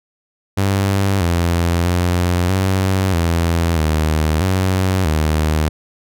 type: tone with pitch steps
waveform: sawtooth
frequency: 98 / 85.6 / 88.4 / 95.2 / 84.2 / 77.8 / 93.9 / 77.5 Hz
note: G2 / F2 / F2 / F#2 / E2 / D#2 / F#2 / D#2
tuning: 0 / -34 / +22 / +50 / +37 / 0 / +26 / -6 cents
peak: -10 dBFS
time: 0.57-5.69 s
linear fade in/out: 10 ms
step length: 640 ms
effects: none